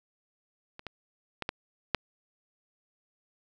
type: clicks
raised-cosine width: 0.3 ms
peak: -27 / -22 / -17 / -14 / -8 dBFS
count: 5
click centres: 0.794 / 0.867 / 1.423 / 1.491 / 1.947 s
effects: none